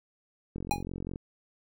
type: click train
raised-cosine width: 3 ms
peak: -24 dBFS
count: 28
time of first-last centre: 0.56-1.159 s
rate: 45.1 Hz
type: tone with exponential decay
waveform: square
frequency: 821 Hz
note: G#5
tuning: 20 cents flat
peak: -22 dBFS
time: 0.71-0.83 s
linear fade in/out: 0 ms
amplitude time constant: 24 ms
effects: none